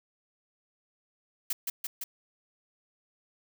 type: noise with echo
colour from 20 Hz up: blue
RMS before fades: -30 dBFS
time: 1.5-1.53 s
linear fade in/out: 5 ms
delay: 170 ms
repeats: 3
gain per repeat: -2 dB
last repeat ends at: 2.04 s
effects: none